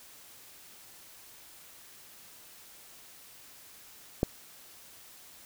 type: click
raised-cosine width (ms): 2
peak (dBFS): -11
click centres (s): 4.231
effects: white hiss -53 dBFS RMS until 5.45 s